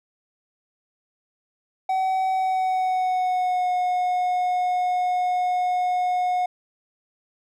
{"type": "tone with pitch glide", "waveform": "triangle", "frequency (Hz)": [757, 725.3], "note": ["F#5", "F#5"], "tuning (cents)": [39, -35], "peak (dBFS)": -18, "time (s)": [1.89, 6.46], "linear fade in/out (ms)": 5, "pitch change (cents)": -74, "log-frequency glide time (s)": [2.32, 3.71], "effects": []}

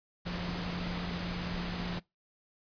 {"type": "tone in noise", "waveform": "sine", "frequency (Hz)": 175.9, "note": "F3", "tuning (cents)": 13, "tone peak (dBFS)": -36, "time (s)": [0.25, 2], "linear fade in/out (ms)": 20, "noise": "pink", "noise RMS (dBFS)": -38, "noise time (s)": [0.25, 2], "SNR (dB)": -1, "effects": ["noise-tail reverb RT60 0.2 s tail -23 dB re dry", "resampled to 11025 Hz"]}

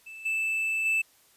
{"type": "tone with level steps", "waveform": "triangle", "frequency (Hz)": 2637, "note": "E7", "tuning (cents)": 0, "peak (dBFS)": [-39, -24, -21], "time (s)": [0.06, 1.02], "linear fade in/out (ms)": 10, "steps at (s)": [0.25, 0.85], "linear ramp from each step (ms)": 10, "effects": ["white hiss -61 dBFS RMS until 1.36 s", "resampled to 32000 Hz"]}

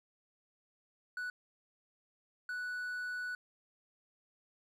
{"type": "tone bursts at uneven times", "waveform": "triangle", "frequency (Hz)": 1480, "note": "F#6", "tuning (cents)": 0, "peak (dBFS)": -35, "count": 2, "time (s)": [[1.17, 1.3], [2.49, 3.35]], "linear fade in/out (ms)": 2, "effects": []}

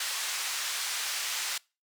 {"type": "band-pass noise", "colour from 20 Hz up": "white", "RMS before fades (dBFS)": -33, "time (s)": [0, 1.58], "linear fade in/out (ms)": 5, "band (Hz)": [1100, 7100], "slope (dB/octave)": 12, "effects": ["noise-tail reverb RT60 0.3 s tail -25 dB re dry"]}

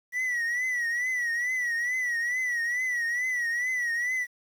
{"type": "tone with vibrato", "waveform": "triangle", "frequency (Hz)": 1942, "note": "B6", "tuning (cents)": -30, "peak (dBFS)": -24, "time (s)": [0.12, 4.27], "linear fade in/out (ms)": 50, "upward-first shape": "triangle", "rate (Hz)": 2.3, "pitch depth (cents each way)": 99, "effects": ["9-bit"]}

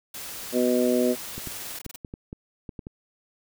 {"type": "noise", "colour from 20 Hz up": "white", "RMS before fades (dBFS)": -37, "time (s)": [0.14, 1.79], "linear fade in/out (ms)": 5}
{"type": "harmonic tone", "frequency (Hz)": 124.1, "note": "B2", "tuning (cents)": 9, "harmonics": [2, 3, 4, 5], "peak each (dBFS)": [-23, -25, -26, -27], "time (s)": [0.52, 1.16], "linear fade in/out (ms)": 50}
{"type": "clicks", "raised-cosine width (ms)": 3, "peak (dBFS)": -23, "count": 9, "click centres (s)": [1.38, 1.473, 1.863, 2.048, 2.139, 2.329, 2.692, 2.792, 2.869]}
{"type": "noise bursts", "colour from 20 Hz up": "white", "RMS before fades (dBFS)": -39, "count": 11, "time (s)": [1.46, 1.961], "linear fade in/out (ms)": 5, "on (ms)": 21, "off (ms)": 27}
{"effects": []}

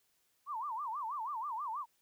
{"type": "tone with vibrato", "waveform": "sine", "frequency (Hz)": 1024, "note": "C6", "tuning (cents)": -38, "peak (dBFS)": -36, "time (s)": [0.46, 1.86], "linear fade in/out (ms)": 50, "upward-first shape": "sine", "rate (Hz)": 6.2, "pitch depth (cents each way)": 280, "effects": ["white hiss -75 dBFS RMS until 2.01 s"]}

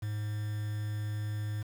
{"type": "tone with quantisation", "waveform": "triangle", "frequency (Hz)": 105.6, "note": "G#2", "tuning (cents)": 29, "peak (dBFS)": -30, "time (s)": [0.02, 1.63], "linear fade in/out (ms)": 10, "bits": 8, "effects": []}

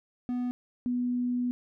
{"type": "tone pair in turn", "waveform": ["triangle", "sine"], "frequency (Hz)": [246.9, 246], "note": ["B3", "B3"], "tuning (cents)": [0, -7], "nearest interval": "unison", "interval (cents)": 7, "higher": "first", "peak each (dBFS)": -26, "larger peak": "neither", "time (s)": [[0.29, 0.51], [0.86, 1.51]], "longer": "second", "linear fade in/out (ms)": 0, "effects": []}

